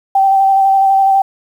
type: tone with vibrato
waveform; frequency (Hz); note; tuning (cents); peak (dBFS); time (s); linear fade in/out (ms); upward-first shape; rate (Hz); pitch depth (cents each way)
sine; 778; G5; -13; -7; 0.15-1.22; 5; square; 12; 13
effects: 7-bit